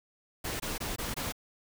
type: noise bursts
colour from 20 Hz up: pink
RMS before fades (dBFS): -35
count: 5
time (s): 0.44-1.324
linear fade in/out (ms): 10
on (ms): 160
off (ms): 21
effects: none